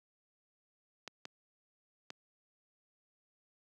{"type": "clicks", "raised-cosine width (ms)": 0.2, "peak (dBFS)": -25, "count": 3, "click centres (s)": [1.077, 1.254, 2.104], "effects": ["high-pass 200 Hz 12 dB/octave"]}